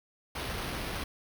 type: noise with sample-and-hold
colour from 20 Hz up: pink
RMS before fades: -36 dBFS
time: 0.35-1.04 s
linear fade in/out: 5 ms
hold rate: 7350 Hz
effects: none